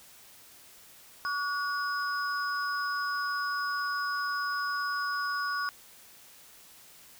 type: tone cluster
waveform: sine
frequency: 1137 / 1455 / 5060 Hz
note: C#6 / F#6 / D#8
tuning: +44 / -29 / +28 cents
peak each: -32 / -32 / -39 dBFS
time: 1.25-5.69 s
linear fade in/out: 0 ms
effects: white hiss -54 dBFS RMS until 7.19 s